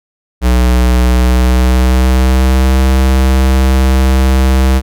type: tone with pitch glide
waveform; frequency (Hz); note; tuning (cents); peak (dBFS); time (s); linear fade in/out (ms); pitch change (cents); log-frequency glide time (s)
square; 61.74 to 65.41; B1 to C2; 0 to 0; -7; 0.41-4.82; 50; +100; 1.04-2.77
effects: none